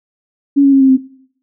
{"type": "tone with pitch steps", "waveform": "sine", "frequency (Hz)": [281, 276, 271.1, 266.3, 261.6], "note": ["C#4", "C#4", "C#4", "C4", "C4"], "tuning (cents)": [24, -7, -38, 31, 0], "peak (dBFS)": -5, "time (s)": [0.56, 0.975], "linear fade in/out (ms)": 20, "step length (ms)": 83, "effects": ["noise-tail reverb RT60 0.6 s tail -18 dB re dry"]}